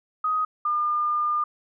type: tone pair in turn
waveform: sine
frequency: 1253 / 1206.7 Hz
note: D#6 / D6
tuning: +12 / +47 cents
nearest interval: minor second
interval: 65 cents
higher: first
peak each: -21 dBFS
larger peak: neither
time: 0.24-0.45 / 0.65-1.44 s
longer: second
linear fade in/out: 5 ms
effects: none